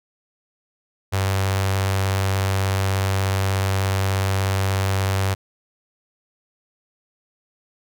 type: tone with notch filter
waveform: sawtooth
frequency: 96.6 Hz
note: G2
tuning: 25 cents flat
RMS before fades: -21 dBFS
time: 1.12-5.35 s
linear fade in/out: 20 ms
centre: 240 Hz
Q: 0.68
effects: none